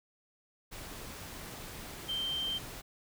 sine tone in noise, 3136 Hz, G7, in tune, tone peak -32 dBFS, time 2.08-2.59 s, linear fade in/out 20 ms, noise pink, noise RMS -45 dBFS, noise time 0.71-2.82 s, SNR +10 dB, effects none

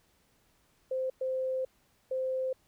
sine tone bursts at uneven times, 520 Hz, C5, 11 cents flat, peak -29 dBFS, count 3, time 0.91-1.1 / 1.21-1.65 / 2.11-2.53 s, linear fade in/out 5 ms, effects pink hiss -69 dBFS RMS until 2.67 s

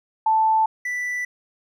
sine / triangle tone pair in turn, 880 / 1975.5 Hz, A5 / B6, 0 / 0 cents, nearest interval octave + major second, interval 1400 cents, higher second, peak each -15 / -22 dBFS, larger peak first, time 0.26-0.66 / 0.85-1.25 s, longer neither, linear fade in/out 5 ms, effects none

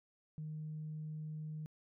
sine tone, 154.4 Hz, D#3, 13 cents flat, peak -40 dBFS, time 0.38-1.66 s, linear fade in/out 0 ms, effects tanh soft clip ceiling -36 dBFS

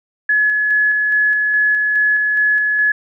sine tone with tremolo, 1700 Hz, G#6, 40 cents sharp, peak -11 dBFS, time 0.29-2.92 s, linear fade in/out 5 ms, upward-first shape square, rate 2.4 Hz, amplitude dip 25%, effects none

